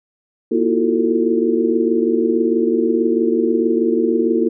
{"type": "tone cluster", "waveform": "sine", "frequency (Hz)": [237, 323.8, 342.2, 368.5, 446.7], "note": ["A#3", "E4", "F4", "F#4", "A4"], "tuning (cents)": [29, -31, -35, -7, 26], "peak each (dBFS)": -20, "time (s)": [0.51, 4.49], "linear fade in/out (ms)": 10, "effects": []}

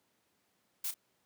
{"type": "noise with echo", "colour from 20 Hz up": "blue", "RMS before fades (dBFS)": -36, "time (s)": [0.84, 0.91], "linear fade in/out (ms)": 5, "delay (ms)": 32, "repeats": 1, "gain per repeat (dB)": -11, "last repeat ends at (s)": 0.942, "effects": ["pink hiss -75 dBFS RMS until 1.25 s", "high-pass 150 Hz 12 dB/octave"]}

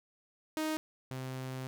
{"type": "tone pair in turn", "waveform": "sawtooth", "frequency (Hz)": [312, 130.12], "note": ["D#4", "C3"], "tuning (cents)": [5, -9], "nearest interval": "octave + minor third", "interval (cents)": 1514, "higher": "first", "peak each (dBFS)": [-28, -34], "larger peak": "first", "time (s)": [[0.57, 0.77], [1.11, 1.67]], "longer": "second", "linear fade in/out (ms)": 0, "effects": []}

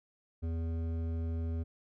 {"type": "tone with hard clipping", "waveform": "triangle", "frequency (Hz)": 82.41, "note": "E2", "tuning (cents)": 0, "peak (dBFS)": -34, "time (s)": [0.42, 1.64], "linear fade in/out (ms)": 20, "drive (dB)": 15, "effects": []}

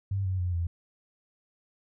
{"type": "tone with pitch steps", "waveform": "sine", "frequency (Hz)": [98, 93.57, 89.35, 85.31], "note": ["G2", "F#2", "F2", "F2"], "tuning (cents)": [0, 20, 40, -40], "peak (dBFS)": -26, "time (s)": [0.11, 0.67], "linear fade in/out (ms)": 5, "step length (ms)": 140, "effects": []}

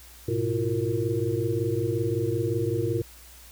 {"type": "tone cluster", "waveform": "sine", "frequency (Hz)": [105.3, 123.2, 333.7, 359.1, 462.8], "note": ["G#2", "B2", "E4", "F4", "A#4"], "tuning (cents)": [24, -4, 21, 48, -13], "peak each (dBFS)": -30, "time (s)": [0.28, 3.02], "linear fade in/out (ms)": 5, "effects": ["added 60 Hz sine -50 dBFS peak until 3.51 s", "white hiss -50 dBFS RMS until 3.51 s"]}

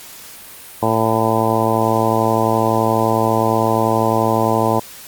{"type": "harmonic tone", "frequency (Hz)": 111.5, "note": "A2", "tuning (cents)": 23, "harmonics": [1, 2, 3, 4, 5, 6, 7, 8, 9], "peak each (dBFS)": [-22, -22, -22, -22, -22, -22, -22, -22, -22], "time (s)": [0.82, 4.8], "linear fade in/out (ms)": 10, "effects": ["white hiss -37 dBFS RMS until 5.07 s", "Opus 48 kbps"]}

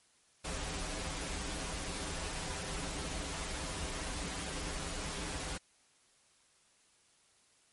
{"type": "noise with comb filter", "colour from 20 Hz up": "pink", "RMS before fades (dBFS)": -39, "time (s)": [0.44, 5.58], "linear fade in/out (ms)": 10, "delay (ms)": 8.6, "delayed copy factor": -1, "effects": ["white hiss -68 dBFS RMS until 7.72 s", "MP3 48 kbps"]}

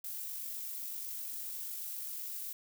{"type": "noise with amplitude modulation", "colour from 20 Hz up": "violet", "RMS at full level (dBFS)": -40, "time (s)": [0.04, 2.53], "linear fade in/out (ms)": 5, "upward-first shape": "sine", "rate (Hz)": 47.9, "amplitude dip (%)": 25, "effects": []}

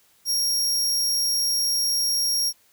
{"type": "tone", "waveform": "sawtooth", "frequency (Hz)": 5588, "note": "F8", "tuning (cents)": 0, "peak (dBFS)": -18, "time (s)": [0.25, 2.53], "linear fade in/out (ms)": 50, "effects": ["white hiss -60 dBFS RMS until 2.72 s"]}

